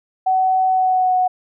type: tone with pitch glide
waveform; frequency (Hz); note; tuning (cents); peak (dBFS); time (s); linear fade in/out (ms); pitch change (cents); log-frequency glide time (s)
sine; 752 to 736.9; F#5 to F#5; +28 to -7; -13; 0.26-1.28; 10; -35; 0.67-1.16
effects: none